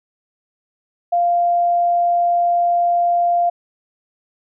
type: tone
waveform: sine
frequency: 696 Hz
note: F5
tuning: 6 cents flat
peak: -13 dBFS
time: 1.12-3.5 s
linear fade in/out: 10 ms
effects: none